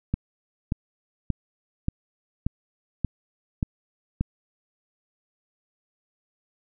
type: click train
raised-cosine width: 5 ms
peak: -11 dBFS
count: 8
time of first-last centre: 0.14-4.21 s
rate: 1.72 Hz
effects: none